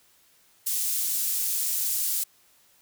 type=high-pass noise; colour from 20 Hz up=pink; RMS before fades=-27 dBFS; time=0.66-2.24 s; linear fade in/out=10 ms; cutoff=8900 Hz; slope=12 dB/octave; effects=white hiss -61 dBFS RMS until 2.81 s